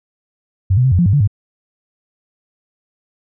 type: tone with pitch steps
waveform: sine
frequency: 95.2 / 125.6 / 131.8 / 89.8 / 173.7 / 98.5 / 144.8 / 102.3 Hz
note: F#2 / B2 / C3 / F2 / F3 / G2 / D3 / G#2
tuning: +50 / +30 / +13 / +49 / -9 / +9 / -24 / -26 cents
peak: -9 dBFS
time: 0.7-1.276 s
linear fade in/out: 10 ms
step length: 72 ms
effects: none